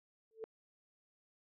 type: tone with exponential growth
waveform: sine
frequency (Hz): 444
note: A4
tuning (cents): +16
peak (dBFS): -37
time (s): 0.31-0.44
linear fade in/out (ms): 0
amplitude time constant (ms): 27
effects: low-pass 2000 Hz 12 dB/octave